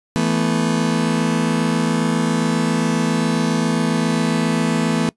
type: chord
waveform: 35% pulse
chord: E suspended fourth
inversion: none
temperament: just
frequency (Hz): 164.81 / 219.8 / 247.2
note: E3 / A3 / B3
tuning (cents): 0 / -2 / +2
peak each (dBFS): -19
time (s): 0.16-5.09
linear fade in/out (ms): 0
effects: noise-tail reverb RT60 0.1 s tail -22 dB re dry + resampled to 24000 Hz